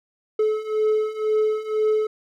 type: beating tone pair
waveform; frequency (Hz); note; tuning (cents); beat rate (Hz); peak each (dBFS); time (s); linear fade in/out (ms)
triangle; 429.7 / 431.7; A4 / A4; -41 / -33; 2; -22 / -19; 0.39-2.07; 5
effects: none